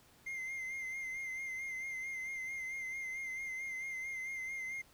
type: tone with vibrato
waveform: triangle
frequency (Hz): 2093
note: C7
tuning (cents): 0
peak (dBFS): -37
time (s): 0.26-4.82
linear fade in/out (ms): 10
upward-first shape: sine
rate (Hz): 4.5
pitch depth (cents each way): 36
effects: pink hiss -64 dBFS RMS until 4.93 s